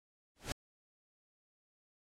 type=noise with exponential growth; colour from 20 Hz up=pink; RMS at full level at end=-34 dBFS; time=0.36-0.52 s; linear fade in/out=0 ms; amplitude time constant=33 ms; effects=low-pass 10000 Hz 12 dB/octave + AAC 48 kbps